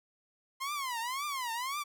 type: tone with vibrato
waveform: sawtooth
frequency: 1040 Hz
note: C6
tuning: 11 cents flat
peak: -30 dBFS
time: 0.6-1.84 s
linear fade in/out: 20 ms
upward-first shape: triangle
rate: 1.9 Hz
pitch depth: 260 cents each way
effects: none